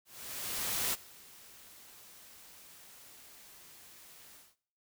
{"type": "noise with ADSR envelope", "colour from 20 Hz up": "white", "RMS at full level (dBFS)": -32, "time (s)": [0.05, 4.56], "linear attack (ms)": 880, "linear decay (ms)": 27, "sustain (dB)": -23, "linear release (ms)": 210, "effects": ["noise-tail reverb RT60 0.6 s tail -20 dB re dry"]}